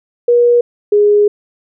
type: tone pair in turn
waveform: sine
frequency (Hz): 480 / 414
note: B4 / G#4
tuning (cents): -49 / -5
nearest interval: minor third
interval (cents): 256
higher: first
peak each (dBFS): -6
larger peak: neither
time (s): 0.28-0.61 / 0.92-1.28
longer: second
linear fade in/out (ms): 5
effects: none